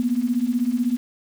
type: beating tone pair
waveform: sine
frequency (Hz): 233.1 / 249.1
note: A#3 / B3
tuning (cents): 0 / +15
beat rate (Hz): 16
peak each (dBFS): -23 / -21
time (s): 0-0.97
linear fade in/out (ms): 0
effects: 7-bit